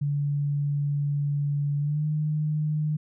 sine tone with pitch glide, 144 to 152.3 Hz, D3 to D#3, -34 to -37 cents, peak -23 dBFS, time 0.01-2.97 s, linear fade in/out 10 ms, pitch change +97 cents, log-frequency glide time 1.78-2.05 s, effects none

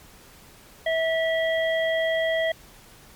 harmonic tone, 650 Hz, E5, 24 cents flat, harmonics 1 / 3 / 5, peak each -22 / -27 / -33 dBFS, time 0.86-2.52 s, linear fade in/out 5 ms, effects pink hiss -50 dBFS RMS until 3.15 s + MP3 96 kbps

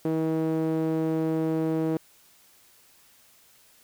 sawtooth tone with band-pass filter, 160 Hz, D#3, 49 cents sharp, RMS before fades -26 dBFS, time 0.05-1.97 s, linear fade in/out 0 ms, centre 380 Hz, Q 2.2, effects white hiss -58 dBFS RMS until 3.83 s

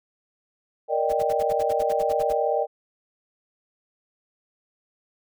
sine chord, Eb major seventh, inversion second, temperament equal with one note detuned, 466.2 / 583.3 / 622.3 / 784 Hz, Bb4 / D5 / Eb5 / G5, 0 / -12 / 0 / 0 cents, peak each -26 dBFS, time 0.88-2.67 s, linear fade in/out 50 ms
pink noise bursts, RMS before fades -39 dBFS, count 13, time 1.09-2.331 s, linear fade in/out 10 ms, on 41 ms, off 59 ms
effects none

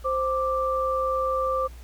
sine tone pair together, 523.3 / 1175.7 Hz, C5 / D6, 0 / +2 cents, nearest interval octave + major second, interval 1402 cents, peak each -25 dBFS, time 0.04-1.68 s, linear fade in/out 20 ms, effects added 60 Hz sine -40 dBFS peak until 1.83 s + pink hiss -53 dBFS RMS until 1.83 s

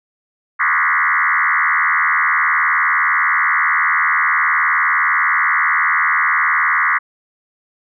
sine tone with frequency modulation, 1568 Hz, G6, in tune, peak -12 dBFS, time 0.59-6.99 s, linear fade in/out 20 ms, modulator 79.5 Hz, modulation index 6.1, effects none

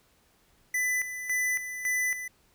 square tone with tremolo, 1998 Hz, B6, 20 cents sharp, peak -26 dBFS, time 0.74-2.28 s, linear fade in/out 5 ms, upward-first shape square, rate 1.8 Hz, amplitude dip 65%, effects pink hiss -65 dBFS RMS until 2.54 s

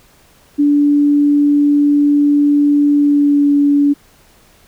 sine tone with pitch glide, 290 to 286.7 Hz, D4 to D4, -22 to -42 cents, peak -8 dBFS, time 0.58-3.94 s, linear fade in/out 20 ms, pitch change -20 cents, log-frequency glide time 2.95-3.52 s, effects pink hiss -49 dBFS RMS until 4.67 s

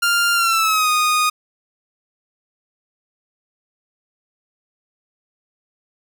sawtooth tone with pitch glide, 1396.9 to 1237.3 Hz, F6 to D#6, 0 to -10 cents, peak -11 dBFS, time 0.02-1.3 s, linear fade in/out 10 ms, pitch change -210 cents, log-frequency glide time 0.34-0.9 s, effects none

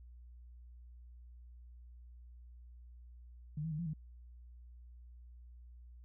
sine tone with pitch steps, 151 / 162.1 / 151.9 / 171.5 / 154.9 Hz, D3 / E3 / D#3 / F3 / D#3, +48 / -29 / -41 / -31 / -7 cents, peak -36 dBFS, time 3.57-3.935 s, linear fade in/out 5 ms, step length 73 ms, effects added 60 Hz sine -52 dBFS peak until 6.04 s

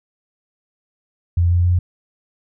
sine tone with pitch steps, 86.4 / 87.61 / 88.83 Hz, F2 / F2 / F2, -18 / +6 / +30 cents, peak -12 dBFS, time 1.37-1.79 s, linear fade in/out 5 ms, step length 140 ms, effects none

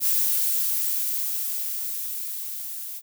violet noise with level ramp, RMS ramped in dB -21 to -35 dBFS, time 0-3.02 s, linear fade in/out 50 ms, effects none

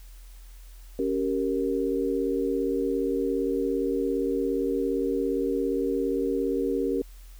sine chord, G diminished, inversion second, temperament equal with one note detuned, 277.2 / 388.8 / 466.2 Hz, Db4 / G4 / Bb4, 0 / -14 / 0 cents, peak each -28 dBFS, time 0.99-7.02 s, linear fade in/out 2 ms, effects added 42 Hz sine -43 dBFS peak until 7.39 s + white hiss -57 dBFS RMS until 7.39 s

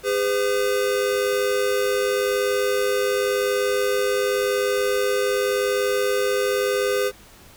square tone pair together, 406.1 / 507 Hz, G#4 / B4, -39 / +45 cents, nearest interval major third, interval 384 cents, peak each -23 dBFS, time 0.03-7.12 s, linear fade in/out 50 ms, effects pink hiss -48 dBFS RMS until 7.56 s

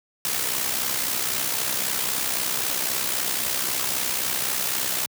white noise with amplitude modulation, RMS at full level -23 dBFS, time 0.25-5.06 s, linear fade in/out 0 ms, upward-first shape sine, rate 63.8 Hz, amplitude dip 55%, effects high-pass 100 Hz 12 dB/octave

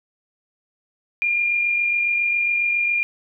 sine tone with amplitude modulation, 2407 Hz, D7, 42 cents sharp, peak -16 dBFS, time 1.22-3.03 s, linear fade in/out 0 ms, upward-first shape sine, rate 47.3 Hz, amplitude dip 35%, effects none

